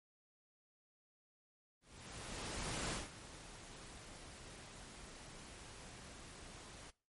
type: noise with ADSR envelope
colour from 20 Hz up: pink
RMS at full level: -40 dBFS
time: 1.81-6.91 s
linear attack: 1100 ms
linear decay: 170 ms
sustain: -14 dB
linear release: 14 ms
effects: noise-tail reverb RT60 0.4 s tail -23 dB re dry + MP3 48 kbps